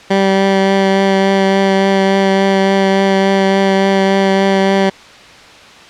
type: tone with vibrato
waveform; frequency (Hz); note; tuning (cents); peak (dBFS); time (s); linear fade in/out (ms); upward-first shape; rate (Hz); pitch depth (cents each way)
15% pulse; 194.1; G3; -17; -3; 0.1-4.9; 10; triangle; 3.5; 13
effects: white hiss -37 dBFS RMS until 5.89 s + low-pass 4000 Hz 12 dB/octave